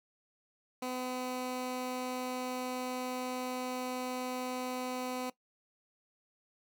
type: tone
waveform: 15% pulse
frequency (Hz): 253.1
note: B3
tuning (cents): +43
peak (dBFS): -29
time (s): 0.82-5.3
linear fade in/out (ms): 5
effects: noise-tail reverb RT60 0.1 s tail -18 dB re dry